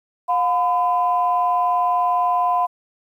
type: tone pair together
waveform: sine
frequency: 714 / 1009.7 Hz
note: F5 / B5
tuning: +38 / +38 cents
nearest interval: tritone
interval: 600 cents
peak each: -18 dBFS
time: 0.28-2.67 s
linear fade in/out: 20 ms
effects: tanh soft clip ceiling -8 dBFS + 9-bit